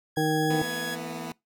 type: tone with pitch glide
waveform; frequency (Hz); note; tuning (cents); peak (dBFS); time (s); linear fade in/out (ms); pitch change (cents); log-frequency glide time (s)
sawtooth; 1661.2 to 1674.7; G#6 to G#6; 0 to +14; -28; 0.16-0.96; 20; +14; 0.34-0.53
type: harmonic tone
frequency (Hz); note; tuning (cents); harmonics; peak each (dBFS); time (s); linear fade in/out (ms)
155.9; D#3; +4; 1 / 2 / 3 / 5; -28 / -27 / -28 / -29; 0.17-0.62; 2
type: chord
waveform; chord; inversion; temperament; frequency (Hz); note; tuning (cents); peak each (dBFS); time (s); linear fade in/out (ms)
15% pulse; E suspended fourth; none; equal with one note detuned; 164.81 / 225.7 / 246.9; E3 / A3 / B3; 0 / +44 / 0; -31 / -33 / -30; 0.5-1.32; 2
effects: noise-tail reverb RT60 0.2 s tail -23 dB re dry